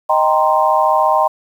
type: chord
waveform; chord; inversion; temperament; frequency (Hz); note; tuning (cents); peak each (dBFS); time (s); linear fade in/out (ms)
sine; C minor seventh; first; equal; 622.3 / 784 / 932.3 / 1046.5; Eb5 / G5 / Bb5 / C6; 0 / 0 / 0 / 0; -16; 0.09-1.28; 10
effects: 7-bit